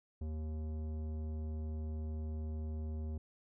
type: tone with tanh clipping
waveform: sine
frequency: 77.78 Hz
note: D#2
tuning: in tune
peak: -39 dBFS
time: 0.21-3.18 s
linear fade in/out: 5 ms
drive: 14 dB
effects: none